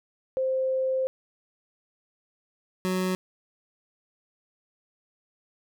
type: tone pair in turn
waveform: sine / 25% pulse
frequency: 523.3 / 185.12 Hz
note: C5 / F#3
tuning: 0 / +1 cents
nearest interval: octave + tritone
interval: 1799 cents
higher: first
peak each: -23 / -21 dBFS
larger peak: second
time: 0.37-1.07 / 2.85-3.15 s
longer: first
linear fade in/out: 0 ms
effects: none